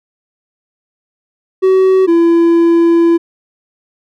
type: tone pair in turn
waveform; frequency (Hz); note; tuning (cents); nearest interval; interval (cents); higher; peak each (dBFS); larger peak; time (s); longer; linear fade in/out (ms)
triangle; 377.9 / 336.7; F#4 / E4; +37 / +37; major second; 200; first; -4; neither; 1.62-2.07 / 2.07-3.18; second; 20
effects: none